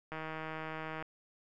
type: click train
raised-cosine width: 0.5 ms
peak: -26 dBFS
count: 144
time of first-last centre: 0.12-1.025 s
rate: 158 Hz
effects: none